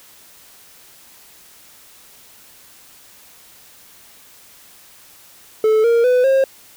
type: tone with pitch steps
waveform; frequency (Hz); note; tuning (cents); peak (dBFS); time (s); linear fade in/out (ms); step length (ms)
triangle; 435.3 / 466.5 / 500 / 535.9; A4 / A#4 / B4 / C5; -19 / +1 / +21 / +41; -9; 5.64-6.44; 2; 200
effects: white hiss -46 dBFS RMS until 6.76 s